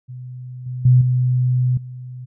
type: tone with level steps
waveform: sine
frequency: 125.9 Hz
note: B2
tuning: 34 cents sharp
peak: -30 / -24 / -8 / -14 / -30 dBFS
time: 0.08-2.26 s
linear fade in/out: 20 ms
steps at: 0.66 / 0.85 / 1.01 / 1.77 s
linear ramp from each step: 5 ms
effects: none